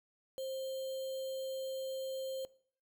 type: tone with sample-and-hold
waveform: sine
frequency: 529 Hz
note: C5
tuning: 19 cents sharp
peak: -37 dBFS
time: 0.38-2.45 s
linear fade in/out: 0 ms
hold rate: 3675 Hz
effects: noise-tail reverb RT60 0.5 s tail -19 dB re dry